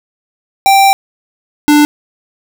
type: tone pair in turn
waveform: square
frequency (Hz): 784 / 295.8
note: G5 / D4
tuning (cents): 0 / +13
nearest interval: octave + perfect fourth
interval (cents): 1687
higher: first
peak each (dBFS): -5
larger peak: neither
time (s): 0.66-0.93 / 1.68-1.85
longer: first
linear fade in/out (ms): 0
effects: none